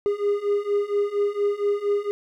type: beating tone pair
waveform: triangle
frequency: 405.8 / 410.1 Hz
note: G#4 / G#4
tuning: -40 / -22 cents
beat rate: 4.3 Hz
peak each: -23 / -21 dBFS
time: 0.06-2.11 s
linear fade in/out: 0 ms
effects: none